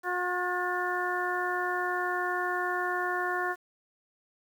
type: harmonic tone with a mistuned harmonic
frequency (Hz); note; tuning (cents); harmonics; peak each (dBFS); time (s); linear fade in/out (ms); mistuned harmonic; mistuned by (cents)
359.9; F#4; -48; 1 / 2 / 3 / 4 / 5; -34 / -34 / -34 / -34 / -34; 0.03-3.56; 50; 5; -31
effects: 9-bit